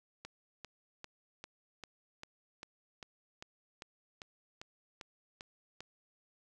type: click train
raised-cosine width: 0.2 ms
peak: -28 dBFS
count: 15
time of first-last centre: 0.25-5.806 s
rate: 2.52 Hz
effects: none